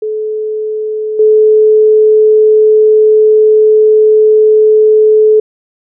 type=tone with level steps; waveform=sine; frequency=431 Hz; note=A4; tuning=36 cents flat; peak=-13 / -3 dBFS; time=0.02-5.4 s; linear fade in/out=5 ms; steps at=1.19 s; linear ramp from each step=5 ms; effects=none